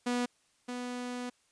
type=tone pair in turn; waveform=sawtooth; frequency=244.6 / 246.7 Hz; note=B3 / B3; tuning=-16 / -2 cents; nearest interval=unison; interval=14 cents; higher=second; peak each=-25 / -32 dBFS; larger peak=first; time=0.06-0.26 / 0.68-1.3 s; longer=second; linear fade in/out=10 ms; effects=white hiss -70 dBFS RMS until 1.51 s + resampled to 22050 Hz